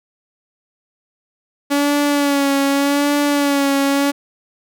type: tone with vibrato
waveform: sawtooth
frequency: 283.2 Hz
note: C#4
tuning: 37 cents sharp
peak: -10 dBFS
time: 1.7-4.12 s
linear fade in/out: 20 ms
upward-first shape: sine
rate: 0.84 Hz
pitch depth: 39 cents each way
effects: none